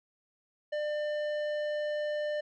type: tone with tanh clipping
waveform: triangle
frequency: 598 Hz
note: D5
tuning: 31 cents sharp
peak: -32 dBFS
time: 0.72-2.41 s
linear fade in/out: 10 ms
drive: 16 dB
effects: none